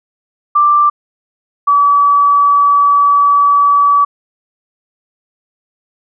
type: tone pair in turn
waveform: sine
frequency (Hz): 1178 / 1145.8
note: D6 / D6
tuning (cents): +5 / -43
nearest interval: unison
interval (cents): 48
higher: first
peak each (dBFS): -6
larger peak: neither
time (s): 0.55-0.9 / 1.67-4.05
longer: second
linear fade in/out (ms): 10
effects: none